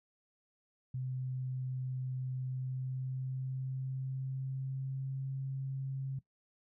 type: tone with pitch glide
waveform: sine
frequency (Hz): 129 to 134.4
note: C3 to C3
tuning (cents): -24 to +47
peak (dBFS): -35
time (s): 0.94-6.19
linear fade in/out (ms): 5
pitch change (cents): +71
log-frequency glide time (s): 2.43-5.33
effects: noise-tail reverb RT60 0.1 s tail -17 dB re dry